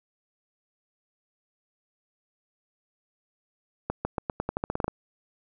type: accelerating click train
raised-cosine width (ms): 1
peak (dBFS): -13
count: 13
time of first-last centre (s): 3.9-4.88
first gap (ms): 150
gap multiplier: 0.88
effects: none

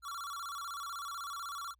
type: tone with vibrato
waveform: square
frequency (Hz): 1247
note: D#6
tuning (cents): +3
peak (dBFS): -40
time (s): 0.02-1.75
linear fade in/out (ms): 50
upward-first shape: square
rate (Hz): 16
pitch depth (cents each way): 160
effects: added 60 Hz sine -69 dBFS peak until 1.79 s

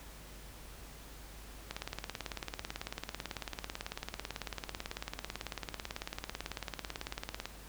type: click train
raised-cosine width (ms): 0.2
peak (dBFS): -20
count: 105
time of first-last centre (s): 1.71-7.456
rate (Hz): 18.1
effects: added 50 Hz sine -51 dBFS peak until 7.68 s + pink hiss -53 dBFS RMS until 7.68 s

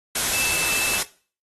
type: tone in noise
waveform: sine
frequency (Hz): 2637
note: E7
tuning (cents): 0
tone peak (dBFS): -26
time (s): 0.33-0.98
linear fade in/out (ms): 5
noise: white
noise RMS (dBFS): -23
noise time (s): 0.15-1.03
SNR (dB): -6
effects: noise-tail reverb RT60 0.4 s tail -18 dB re dry + AAC 32 kbps

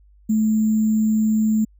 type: tone with sample-and-hold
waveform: sine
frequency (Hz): 217.3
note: A3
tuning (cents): -21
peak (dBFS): -15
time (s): 0.29-1.65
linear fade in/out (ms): 10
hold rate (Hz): 7350
effects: added 50 Hz sine -49 dBFS peak until 1.79 s

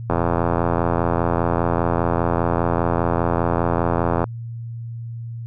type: click train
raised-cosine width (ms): 1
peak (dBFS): -5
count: 353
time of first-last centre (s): 0.1-4.241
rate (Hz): 85
effects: added 116 Hz sine -28 dBFS peak until 5.46 s

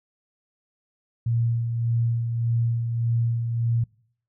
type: tone with tremolo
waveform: sine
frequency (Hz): 116.7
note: A#2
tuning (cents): +2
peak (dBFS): -19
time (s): 1.26-3.84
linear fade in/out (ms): 5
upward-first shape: sine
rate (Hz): 1.7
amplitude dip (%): 45
effects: noise-tail reverb RT60 0.6 s tail -25 dB re dry

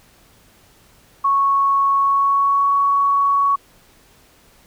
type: tone with pitch glide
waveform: sine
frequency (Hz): 1106 to 1118.9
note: C#6 to C#6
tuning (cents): -4 to +16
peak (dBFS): -13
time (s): 1.24-3.56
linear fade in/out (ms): 10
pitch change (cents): +20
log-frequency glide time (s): 1.97-2.71
effects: pink hiss -52 dBFS RMS until 4.66 s

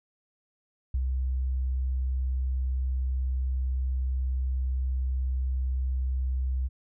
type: tone with ADSR envelope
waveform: sine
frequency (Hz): 64.5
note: C2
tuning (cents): -24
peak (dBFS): -23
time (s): 0.94-6.69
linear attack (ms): 5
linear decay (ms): 52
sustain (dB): -2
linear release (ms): 29
effects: none

